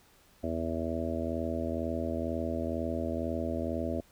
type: harmonic tone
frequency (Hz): 82.1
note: E2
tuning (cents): -6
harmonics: 1 / 2 / 3 / 4 / 5 / 6 / 7 / 8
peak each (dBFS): -37 / -47 / -35 / -38 / -42 / -43 / -38 / -38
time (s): 0.43-4.01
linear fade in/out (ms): 10
effects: pink hiss -62 dBFS RMS until 4.11 s